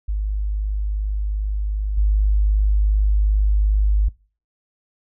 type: tone with level steps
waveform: sine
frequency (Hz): 51.3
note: G#1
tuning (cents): -21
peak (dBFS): -19 / -13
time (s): 0.08-4.09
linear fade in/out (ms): 10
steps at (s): 1.97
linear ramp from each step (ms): 10
effects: noise-tail reverb RT60 0.4 s tail -24 dB re dry